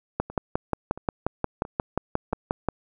two click trains, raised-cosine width 1 ms, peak -23 / -9 dBFS, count 4 / 15, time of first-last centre 0.3-2.327 / 0.2-2.687 s, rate 1.48 / 5.63 Hz, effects none

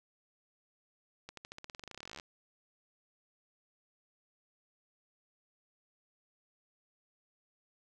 accelerating click train, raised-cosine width 0.2 ms, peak -28 dBFS, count 26, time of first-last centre 1.29-2.198 s, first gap 83 ms, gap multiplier 0.92, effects none

